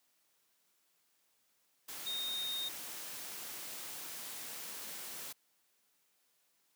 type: tone in noise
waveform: sine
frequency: 3700 Hz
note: A#7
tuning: 14 cents flat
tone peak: -36 dBFS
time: 2.06-2.69 s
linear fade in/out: 10 ms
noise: white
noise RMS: -45 dBFS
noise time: 1.88-5.33 s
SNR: +6 dB
effects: white hiss -75 dBFS RMS until 6.75 s + high-pass 150 Hz 12 dB/octave